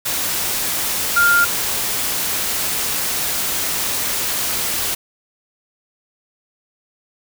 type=tone in noise; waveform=sine; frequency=1402 Hz; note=F6; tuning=6 cents sharp; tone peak=-11 dBFS; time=1.16-1.45 s; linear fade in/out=10 ms; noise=white; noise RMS=-21 dBFS; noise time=0.05-4.95 s; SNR=+7 dB; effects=none